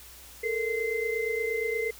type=tone cluster; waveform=sine; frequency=436.5 / 465 / 2072 Hz; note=A4 / A#4 / C7; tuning=-14 / -4 / -17 cents; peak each=-31 dBFS; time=0.43-1.91 s; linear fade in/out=10 ms; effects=added 60 Hz sine -54 dBFS peak until 1.99 s + white hiss -49 dBFS RMS until 1.99 s